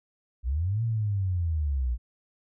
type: linear two-way sweep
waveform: sine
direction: up then down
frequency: 55.5 to 116.7 to 56.8 Hz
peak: -24 dBFS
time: 0.43-1.98 s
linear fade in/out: 50 ms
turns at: 0.83 s
effects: none